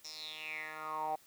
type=tone with band-pass filter sweep; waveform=10% pulse; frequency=155.56 Hz; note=D#3; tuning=in tune; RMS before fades=-41 dBFS; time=0.04-1.16 s; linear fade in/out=10 ms; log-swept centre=5700 to 730 Hz; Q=7.1; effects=white hiss -63 dBFS RMS until 1.26 s